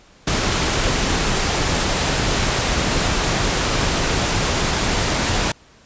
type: noise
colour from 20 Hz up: pink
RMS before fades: -19 dBFS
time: 0.27-5.52 s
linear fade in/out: 5 ms
effects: pink hiss -50 dBFS RMS until 5.85 s + resampled to 16000 Hz